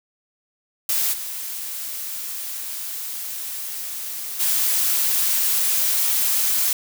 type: noise with level steps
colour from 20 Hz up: blue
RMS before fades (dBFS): -21 / -30 / -20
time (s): 0.89-6.73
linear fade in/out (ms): 2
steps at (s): 1.12 / 4.39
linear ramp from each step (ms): 20
effects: none